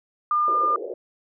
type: tone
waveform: sine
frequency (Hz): 1205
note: D6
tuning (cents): +44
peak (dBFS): -18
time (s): 0.31-0.76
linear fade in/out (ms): 2
type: band-pass noise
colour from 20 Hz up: pink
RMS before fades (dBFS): -33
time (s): 0.48-0.94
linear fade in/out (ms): 2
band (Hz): 370 to 550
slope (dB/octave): 48
effects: none